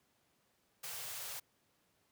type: band-stop noise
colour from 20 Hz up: white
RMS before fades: -44 dBFS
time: 0.83-1.4 s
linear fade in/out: 10 ms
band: 160 to 420 Hz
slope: 48 dB/octave
effects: pink hiss -75 dBFS RMS until 2.11 s + high-pass 100 Hz 12 dB/octave